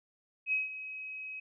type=tone with ADSR envelope; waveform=sine; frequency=2544 Hz; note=D#7; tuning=38 cents sharp; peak=-26 dBFS; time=0.46-1.4 s; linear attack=65 ms; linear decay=160 ms; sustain=-13 dB; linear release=7 ms; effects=none